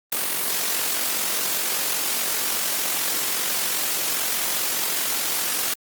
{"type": "noise with amplitude modulation", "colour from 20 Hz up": "white", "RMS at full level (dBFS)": -22, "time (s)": [0.12, 5.74], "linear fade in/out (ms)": 5, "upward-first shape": "sine", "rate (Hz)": 45, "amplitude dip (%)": 45, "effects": ["high-pass 200 Hz 12 dB/octave", "Opus 32 kbps"]}